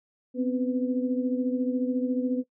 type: tone cluster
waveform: sine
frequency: 251.1 / 265.2 / 499.6 Hz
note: B3 / C4 / B4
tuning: +29 / +23 / +20 cents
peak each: -26 / -30 / -32 dBFS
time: 0.34-2.44 s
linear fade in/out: 50 ms
effects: noise-tail reverb RT60 0.1 s tail -18 dB re dry